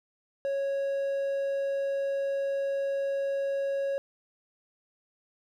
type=tone; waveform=triangle; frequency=552 Hz; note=C#5; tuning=7 cents flat; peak=-25 dBFS; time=0.45-3.98 s; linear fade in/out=0 ms; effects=none